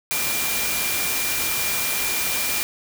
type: tone in noise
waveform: sine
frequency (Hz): 2386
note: D7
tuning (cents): +27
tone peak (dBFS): -29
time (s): 0.11-2.63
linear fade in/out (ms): 0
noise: white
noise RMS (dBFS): -24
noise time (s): 0.11-2.63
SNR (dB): -8
effects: none